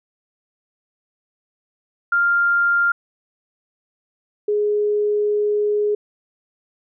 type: tone pair in turn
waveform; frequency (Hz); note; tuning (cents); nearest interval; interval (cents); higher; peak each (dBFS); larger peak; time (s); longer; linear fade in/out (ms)
sine; 1396.9 / 417; F6 / G#4; 0 / +7; octave + major sixth; 2093; first; -14 / -16; first; 2.12-2.92 / 4.48-5.95; second; 5
effects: none